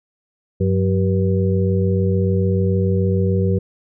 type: harmonic tone with a mistuned harmonic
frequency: 96.4 Hz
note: G2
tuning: 28 cents flat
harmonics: 1 / 2 / 4 / 5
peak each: -17 / -20 / -23 / -24 dBFS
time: 0.6-3.59 s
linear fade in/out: 10 ms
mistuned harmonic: 2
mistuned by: -88 cents
effects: none

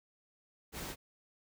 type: noise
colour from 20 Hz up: pink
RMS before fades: -42 dBFS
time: 0.72-0.96 s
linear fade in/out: 50 ms
effects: none

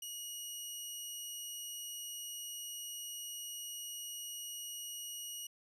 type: tone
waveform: 15% pulse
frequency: 2900 Hz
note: F#7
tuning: 35 cents flat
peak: -35 dBFS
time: 0.02-5.47 s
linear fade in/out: 5 ms
effects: none

